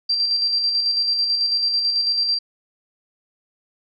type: tone with tremolo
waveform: sine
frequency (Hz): 4714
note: D8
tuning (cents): +6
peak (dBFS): -16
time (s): 0.09-2.39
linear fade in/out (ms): 10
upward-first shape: square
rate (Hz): 9.1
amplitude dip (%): 35
effects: none